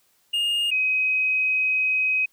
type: tone pair in turn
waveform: triangle / sine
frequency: 2836 / 2527 Hz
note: F7 / D#7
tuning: +26 / +26 cents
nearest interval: major second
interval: 200 cents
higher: first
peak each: -19 dBFS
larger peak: neither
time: 0.33-0.71 / 0.71-2.26 s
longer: second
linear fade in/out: 10 ms
effects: white hiss -64 dBFS RMS until 2.32 s